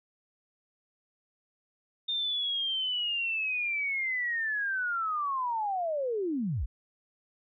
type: linear sweep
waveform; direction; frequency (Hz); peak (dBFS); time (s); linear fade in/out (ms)
sine; down; 3647 to 39.45; -28; 2.08-6.66; 10
effects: none